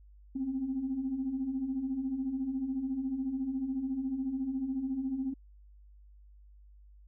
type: beating tone pair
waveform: sine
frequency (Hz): 253.4 / 267.4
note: B3 / C4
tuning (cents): +45 / +38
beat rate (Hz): 14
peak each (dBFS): -38 / -31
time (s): 0.35-5.34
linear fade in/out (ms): 10
effects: tanh soft clip ceiling -24 dBFS + added 50 Hz sine -53 dBFS peak until 7.07 s